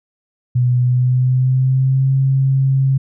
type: tone with pitch glide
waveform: sine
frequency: 124 to 134.44 Hz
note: B2 to C3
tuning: +7 to +47 cents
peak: -11 dBFS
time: 0.55-2.98 s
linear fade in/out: 10 ms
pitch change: +140 cents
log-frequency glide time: 0.8-2.13 s
effects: none